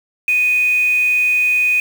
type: tone with quantisation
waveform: sine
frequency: 2489 Hz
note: D#7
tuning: in tune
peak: -12 dBFS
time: 0.28-1.8 s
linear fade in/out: 2 ms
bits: 5
effects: none